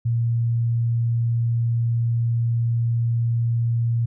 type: tone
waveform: sine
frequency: 116.9 Hz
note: A#2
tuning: 5 cents sharp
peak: -18 dBFS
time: 0.05-4.06 s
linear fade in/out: 10 ms
effects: none